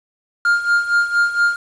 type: tone with tremolo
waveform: triangle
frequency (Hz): 1406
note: F6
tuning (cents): +11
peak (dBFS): -9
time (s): 0.45-1.56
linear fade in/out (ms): 2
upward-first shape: sine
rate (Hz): 4.3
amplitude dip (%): 75
effects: resampled to 22050 Hz + 7-bit